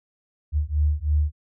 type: beating tone pair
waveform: sine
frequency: 73.42 / 76.52 Hz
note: D2 / D#2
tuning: 0 / -28 cents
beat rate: 3.1 Hz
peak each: -22 dBFS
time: 0.52-1.32 s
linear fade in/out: 50 ms
effects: none